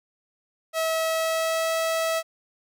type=tone with pitch glide; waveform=sawtooth; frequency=646 to 650.9 Hz; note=E5 to E5; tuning=-35 to -22 cents; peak=-19 dBFS; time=0.73-2.23 s; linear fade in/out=50 ms; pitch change=+13 cents; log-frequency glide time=1.08-1.74 s; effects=none